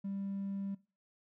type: tone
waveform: triangle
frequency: 197 Hz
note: G3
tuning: 9 cents sharp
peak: -33 dBFS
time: 0.04-0.75 s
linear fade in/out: 10 ms
effects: noise-tail reverb RT60 0.3 s tail -21 dB re dry + tanh soft clip ceiling -31 dBFS